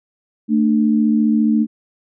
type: tone pair together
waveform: sine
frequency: 223 / 297.7 Hz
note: A3 / D4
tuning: +23 / +24 cents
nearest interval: perfect fourth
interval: 501 cents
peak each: -13 / -18 dBFS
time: 0.48-1.67 s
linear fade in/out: 50 ms
effects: none